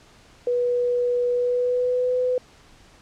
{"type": "tone with pitch glide", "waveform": "sine", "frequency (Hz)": [488.4, 502.4], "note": ["B4", "B4"], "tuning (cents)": [-19, 30], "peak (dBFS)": -19, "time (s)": [0.47, 2.38], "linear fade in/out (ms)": 2, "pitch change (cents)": 49, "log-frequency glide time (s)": [1.31, 2.18], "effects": ["pink hiss -52 dBFS RMS until 3.01 s", "low-pass 7000 Hz 12 dB/octave"]}